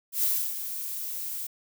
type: noise with ADSR envelope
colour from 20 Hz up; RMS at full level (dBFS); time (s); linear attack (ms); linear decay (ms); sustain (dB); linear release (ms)
violet; -24; 0.12-1.47; 110; 300; -10; 6
effects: none